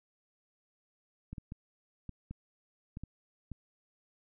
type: clicks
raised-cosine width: 5 ms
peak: -29 dBFS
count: 8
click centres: 1.33 / 1.382 / 1.521 / 2.093 / 2.31 / 2.971 / 3.036 / 3.517 s
effects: none